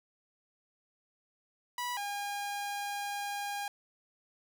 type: tone pair in turn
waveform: sawtooth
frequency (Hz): 979 / 811.5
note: B5 / G#5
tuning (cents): -15 / -40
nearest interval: minor third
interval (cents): 325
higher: first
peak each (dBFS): -30 / -31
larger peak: first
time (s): 1.78-1.97 / 1.97-3.68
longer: second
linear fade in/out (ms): 2
effects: none